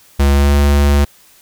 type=tone with pitch glide; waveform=square; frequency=70 to 71.43 Hz; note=C#2 to D2; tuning=+18 to -47 cents; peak=-9 dBFS; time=0.19-1.05 s; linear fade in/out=10 ms; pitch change=+35 cents; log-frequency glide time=0.32-0.55 s; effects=white hiss -47 dBFS RMS until 1.41 s